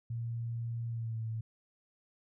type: tone with pitch glide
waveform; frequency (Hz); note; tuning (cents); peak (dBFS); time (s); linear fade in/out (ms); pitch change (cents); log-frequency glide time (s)
sine; 116.54 to 111.99; A#2 to A2; 0 to +31; -34; 0.1-1.41; 5; -69; 0.88-1.19
effects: none